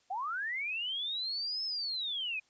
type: linear two-way sweep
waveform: sine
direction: up then down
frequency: 710 to 5274 to 2428 Hz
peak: -33 dBFS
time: 0.1-2.4 s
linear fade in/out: 10 ms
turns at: 1.64 s
effects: white hiss -70 dBFS RMS until 2.49 s + resampled to 16000 Hz